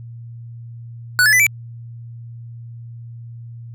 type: tone with pitch steps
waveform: square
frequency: 1480 / 1719.8 / 1998.5 / 2322 Hz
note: F#6 / A6 / B6 / D7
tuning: 0 / -40 / +20 / -20 cents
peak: -11 dBFS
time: 1.19-1.466 s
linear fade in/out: 0 ms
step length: 69 ms
effects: added 117 Hz sine -32 dBFS peak until 3.74 s